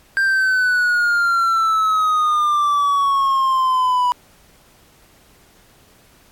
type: exponential sweep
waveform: triangle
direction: down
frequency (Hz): 1589 to 980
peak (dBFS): -12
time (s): 0.17-4.12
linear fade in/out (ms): 0
effects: pink hiss -52 dBFS RMS until 6.31 s + AAC 64 kbps